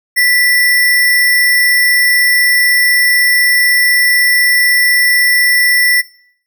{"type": "tone with sample-and-hold", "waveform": "sine", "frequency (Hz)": 1968, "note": "B6", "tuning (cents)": -7, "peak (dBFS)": -7, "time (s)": [0.16, 6.02], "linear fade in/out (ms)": 20, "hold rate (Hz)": 7350, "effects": ["noise-tail reverb RT60 0.6 s tail -20 dB re dry"]}